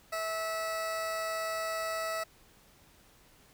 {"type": "tone with amplitude modulation", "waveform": "20% pulse", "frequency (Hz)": 651, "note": "E5", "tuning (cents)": -22, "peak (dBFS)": -26, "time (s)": [0.12, 2.24], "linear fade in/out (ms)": 10, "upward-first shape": "sine", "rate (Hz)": 201, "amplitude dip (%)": 30, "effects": ["pink hiss -61 dBFS RMS until 3.53 s"]}